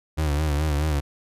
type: tone with vibrato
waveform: 35% pulse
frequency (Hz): 75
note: D2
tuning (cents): +37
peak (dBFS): -19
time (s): 0.17-1.01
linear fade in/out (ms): 20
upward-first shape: sine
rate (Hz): 4.7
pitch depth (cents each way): 83
effects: resampled to 32000 Hz